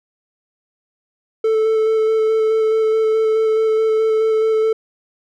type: tone with vibrato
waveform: triangle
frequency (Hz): 440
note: A4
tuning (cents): 0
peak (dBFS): -11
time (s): 1.44-4.73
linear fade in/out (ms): 5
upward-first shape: square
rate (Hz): 4.7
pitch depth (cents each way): 10
effects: none